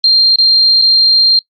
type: tone with dropouts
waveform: sine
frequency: 4186 Hz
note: C8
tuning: in tune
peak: -5 dBFS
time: 0.04-1.39 s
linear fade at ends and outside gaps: 2 ms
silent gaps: 0.359-0.385 / 0.816-0.821 s
effects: noise-tail reverb RT60 0.1 s tail -21 dB re dry + Opus 48 kbps